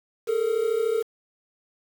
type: tone pair together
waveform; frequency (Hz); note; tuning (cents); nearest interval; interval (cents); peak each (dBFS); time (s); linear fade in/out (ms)
triangle; 424.3 / 457.8; G#4 / A#4; +37 / -31; minor second; 132; -24 / -21; 0.27-1.03; 20
effects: 7-bit